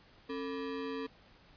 square ring-modulated tone, 359.6 Hz, F#4, 49 cents flat, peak -34 dBFS, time 0.29-1.07 s, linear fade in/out 10 ms, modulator 88.3 Hz, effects pink hiss -61 dBFS RMS until 1.56 s + resampled to 11025 Hz

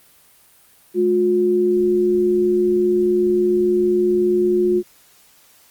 sine tone pair together, 212 / 358.5 Hz, G#3 / F4, +36 / +45 cents, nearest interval major sixth, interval 909 cents, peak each -23 / -14 dBFS, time 0.94-4.83 s, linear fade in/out 50 ms, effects white hiss -52 dBFS RMS until 5.7 s + Opus 32 kbps

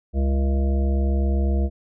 harmonic tone, 67.9 Hz, C#2, 35 cents flat, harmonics 1 / 3 / 5 / 7 / 9 / 10, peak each -18 / -28 / -32 / -35 / -37 / -38 dBFS, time 0.13-1.7 s, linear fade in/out 50 ms, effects none

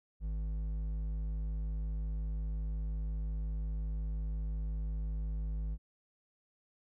triangle tone with hard clipping, 52.8 Hz, G#1, 29 cents sharp, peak -35 dBFS, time 0.2-5.78 s, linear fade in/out 50 ms, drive 10 dB, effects none

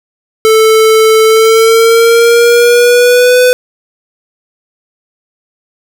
square tone with pitch glide, 440 to 499.6 Hz, A4 to B4, 0 to +20 cents, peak -4 dBFS, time 0.45-3.53 s, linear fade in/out 0 ms, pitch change +220 cents, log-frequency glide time 1.25-3.41 s, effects none

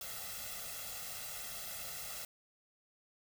white noise with comb filter, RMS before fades -44 dBFS, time 0.01-2.25 s, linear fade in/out 2 ms, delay 1.5 ms, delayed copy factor +1, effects none

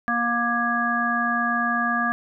harmonic tone, 237 Hz, A#3, 29 cents sharp, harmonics 1 / 3 / 5 / 7, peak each -27 / -28 / -25 / -24 dBFS, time 0.08-2.12 s, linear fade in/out 0 ms, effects none

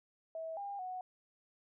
sine tone with pitch steps, 648 / 803 / 738 Hz, E5 / G5 / F#5, -30 / +41 / -5 cents, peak -39 dBFS, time 0.35-1.01 s, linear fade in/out 2 ms, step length 220 ms, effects none

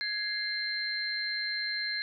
sine tone cluster, 1668 / 2098 / 4142 Hz, G#6 / C7 / C8, +7 / +4 / -18 cents, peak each -35 / -37 / -33 dBFS, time 0.01-2.02 s, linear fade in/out 0 ms, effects none

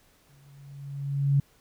sine tone with exponential growth, 140 Hz, C#3, 18 cents sharp, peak -17 dBFS, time 0.29-1.4 s, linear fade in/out 5 ms, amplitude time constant 240 ms, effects pink hiss -62 dBFS RMS until 1.6 s

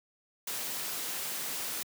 white noise, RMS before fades -36 dBFS, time 0.47-1.83 s, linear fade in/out 5 ms, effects high-pass 150 Hz 12 dB/octave

